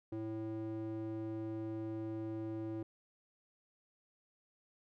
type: tone with band-pass filter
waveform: square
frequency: 110 Hz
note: A2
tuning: in tune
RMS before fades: -41 dBFS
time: 0.12-2.83 s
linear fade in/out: 5 ms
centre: 330 Hz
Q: 2.1
effects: none